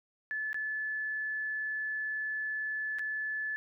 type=tone with dropouts; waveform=sine; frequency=1731 Hz; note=A6; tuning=29 cents flat; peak=-32 dBFS; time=0.31-3.56 s; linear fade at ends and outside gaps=0 ms; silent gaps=0.53-0.544 / 2.986-2.993 s; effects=none